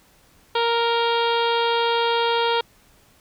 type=harmonic tone; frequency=466.2 Hz; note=A#4; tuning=in tune; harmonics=1 / 2 / 3 / 4 / 5 / 6 / 7 / 8 / 9 / 10; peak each=-22 / -22 / -28 / -36 / -34 / -33 / -29 / -32 / -37 / -41 dBFS; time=0.55-2.61 s; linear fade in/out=5 ms; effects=pink hiss -56 dBFS RMS until 3.2 s